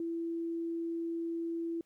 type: tone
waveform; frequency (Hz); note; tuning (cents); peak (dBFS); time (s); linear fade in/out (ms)
sine; 333.8; E4; +22; -33; 0-1.81; 2
effects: pink hiss -75 dBFS RMS until 1.85 s